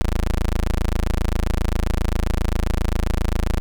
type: tone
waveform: 20% pulse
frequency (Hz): 27.5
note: A0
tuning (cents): 0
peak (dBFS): -13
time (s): 0.01-3.6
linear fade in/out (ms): 0
effects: none